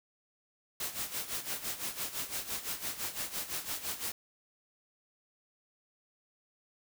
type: noise with tremolo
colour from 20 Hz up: white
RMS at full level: -35 dBFS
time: 0.8-4.12 s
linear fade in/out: 2 ms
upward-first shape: sine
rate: 5.9 Hz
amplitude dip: 75%
effects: none